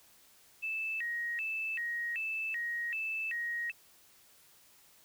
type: tone with vibrato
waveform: sine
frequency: 2227 Hz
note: C#7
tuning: 7 cents sharp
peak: -33 dBFS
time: 0.62-3.72 s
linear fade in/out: 20 ms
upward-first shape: square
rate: 1.3 Hz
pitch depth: 290 cents each way
effects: white hiss -62 dBFS RMS until 5.04 s